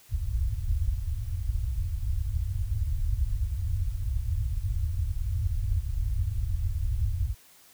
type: low-pass noise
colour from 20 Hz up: white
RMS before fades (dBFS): -28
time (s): 0.09-7.35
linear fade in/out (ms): 50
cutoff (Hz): 100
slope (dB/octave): 48
effects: white hiss -56 dBFS RMS until 7.73 s